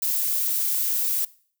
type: noise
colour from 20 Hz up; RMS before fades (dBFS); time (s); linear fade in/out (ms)
violet; -24; 0.02-1.25; 5
effects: noise-tail reverb RT60 0.5 s tail -21 dB re dry